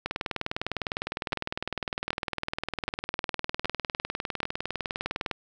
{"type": "two click trains", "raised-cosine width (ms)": 0.3, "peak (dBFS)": [-13, -11], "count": [105, 5], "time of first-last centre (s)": [[0.06, 5.313], [1.33, 4.431]], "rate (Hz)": [19.8, 1.29], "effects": []}